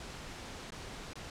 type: noise with dropouts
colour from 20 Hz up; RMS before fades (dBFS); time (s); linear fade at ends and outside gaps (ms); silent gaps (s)
pink; -45; 0-1.3; 2; 0.705-0.72 / 1.134-1.155
effects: low-pass 7000 Hz 12 dB/octave